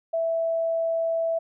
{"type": "tone", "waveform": "sine", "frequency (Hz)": 659.3, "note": "E5", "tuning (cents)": 0, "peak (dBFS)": -22, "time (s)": [0.13, 1.39], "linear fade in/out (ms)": 10, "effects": []}